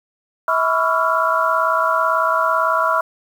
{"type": "tone cluster", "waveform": "sine", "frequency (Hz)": [647, 995, 1121, 1340, 1398], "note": ["E5", "B5", "C#6", "E6", "F6"], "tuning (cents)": [-32, 13, 19, 28, 1], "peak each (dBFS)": -21, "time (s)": [0.48, 3.01], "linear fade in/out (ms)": 2, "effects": ["7-bit"]}